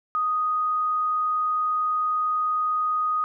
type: tone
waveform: sine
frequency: 1244.5 Hz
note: D#6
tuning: in tune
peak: -21 dBFS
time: 0.15-3.24 s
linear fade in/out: 0 ms
effects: none